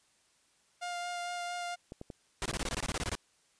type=tone with vibrato; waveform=sawtooth; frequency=704 Hz; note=F5; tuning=14 cents sharp; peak=-32 dBFS; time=0.81-1.76 s; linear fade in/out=20 ms; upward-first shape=sine; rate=4.4 Hz; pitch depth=11 cents each way
type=clicks; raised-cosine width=2 ms; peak=-29 dBFS; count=6; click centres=1.921 / 2.014 / 2.102 / 2.53 / 2.629 / 2.892 s
type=noise bursts; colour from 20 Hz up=pink; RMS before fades=-34 dBFS; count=13; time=2.42-3.152 s; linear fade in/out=0 ms; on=36 ms; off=22 ms
effects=white hiss -69 dBFS RMS until 3.59 s + resampled to 22050 Hz